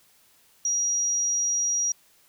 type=tone; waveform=sine; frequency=5740 Hz; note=F8; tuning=47 cents sharp; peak=-22 dBFS; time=0.65-1.92 s; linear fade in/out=2 ms; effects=white hiss -60 dBFS RMS until 2.28 s